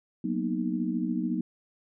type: chord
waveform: sine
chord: B major seventh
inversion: second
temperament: equal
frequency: 185 / 233.1 / 246.9 / 311.1 Hz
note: F#3 / A#3 / B3 / D#4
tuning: 0 / 0 / 0 / 0 cents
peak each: -32 dBFS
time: 0.24-1.41 s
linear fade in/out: 5 ms
effects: none